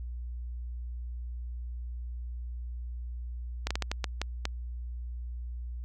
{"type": "slowing click train", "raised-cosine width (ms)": 0.2, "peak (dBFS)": -13, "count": 8, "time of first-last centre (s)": [3.67, 4.454], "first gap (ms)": 36, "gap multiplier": 1.37, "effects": ["added 60 Hz sine -35 dBFS peak until 5.84 s"]}